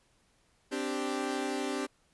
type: chord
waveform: sawtooth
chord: C suspended second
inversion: none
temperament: equal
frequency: 261.6 / 293.7 / 392 Hz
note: C4 / D4 / G4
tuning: 0 / 0 / 0 cents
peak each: -32 dBFS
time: 0.71-1.87 s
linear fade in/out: 20 ms
effects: pink hiss -69 dBFS RMS until 2.13 s + resampled to 24000 Hz